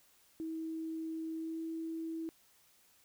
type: tone with pitch glide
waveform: sine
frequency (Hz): 322.1 to 325.3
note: E4 to E4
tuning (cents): -40 to -23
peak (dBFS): -37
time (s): 0.4-2.29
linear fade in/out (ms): 0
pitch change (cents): +17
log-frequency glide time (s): 1.35-1.61
effects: white hiss -67 dBFS RMS until 3.04 s